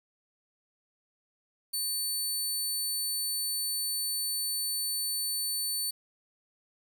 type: tone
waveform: 15% pulse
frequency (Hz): 4500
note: C#8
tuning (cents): +25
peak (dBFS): -23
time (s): 1.73-5.91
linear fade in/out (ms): 10
effects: 9-bit